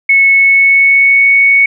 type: tone with pitch glide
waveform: sine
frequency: 2200 to 2222 Hz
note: C#7 to C#7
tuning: -14 to +4 cents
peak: -4 dBFS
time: 0.09-1.66 s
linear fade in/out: 5 ms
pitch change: +18 cents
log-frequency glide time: 0.31-1.29 s
effects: none